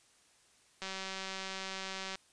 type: click train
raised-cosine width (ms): 0.2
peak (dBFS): -23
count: 256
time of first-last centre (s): 0.82-2.155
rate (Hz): 191
effects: white hiss -66 dBFS RMS until 2.32 s + resampled to 22050 Hz